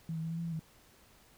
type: tone with pitch steps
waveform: sine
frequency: 163.1 / 160.5 / 163.2 / 165.4 / 168.4 / 167 / 159.3 Hz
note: E3 / E3 / E3 / E3 / E3 / E3 / D#3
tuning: -18 / -46 / -17 / +6 / +37 / +23 / +41 cents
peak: -34 dBFS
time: 0.09-0.594 s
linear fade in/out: 2 ms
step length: 72 ms
effects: pink hiss -62 dBFS RMS until 1.37 s